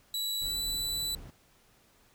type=tone with pitch glide; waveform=sawtooth; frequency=3932 to 3971 Hz; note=B7 to B7; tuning=-8 to +9 cents; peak=-28 dBFS; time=0.14-1.15 s; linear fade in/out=2 ms; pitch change=+17 cents; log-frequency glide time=0.42-0.59 s
type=noise; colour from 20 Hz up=brown; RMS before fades=-44 dBFS; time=0.41-1.31 s; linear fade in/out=10 ms
effects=pink hiss -64 dBFS RMS until 2.14 s